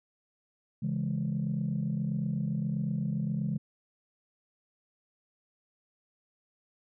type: chord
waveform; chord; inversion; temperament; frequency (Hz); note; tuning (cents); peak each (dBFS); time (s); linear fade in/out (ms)
sine; C# minor; none; just; 138.59 / 166.31 / 207.9; C#3 / E3 / G#3; 0 / +16 / +2; -32; 0.82-3.58; 10
effects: tanh soft clip ceiling -22 dBFS